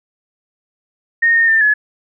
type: tone with pitch steps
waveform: sine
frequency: 1848 / 1836 / 1793 / 1702 Hz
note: A#6 / A#6 / A6 / G#6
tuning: -16 / -27 / +32 / +42 cents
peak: -9 dBFS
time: 1.22-1.74 s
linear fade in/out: 10 ms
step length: 130 ms
effects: none